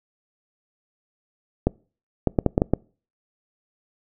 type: clicks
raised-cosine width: 2 ms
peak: -4 dBFS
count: 7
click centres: 1.67 / 2.273 / 2.388 / 2.463 / 2.579 / 2.619 / 2.736 s
effects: noise-tail reverb RT60 0.4 s tail -26 dB re dry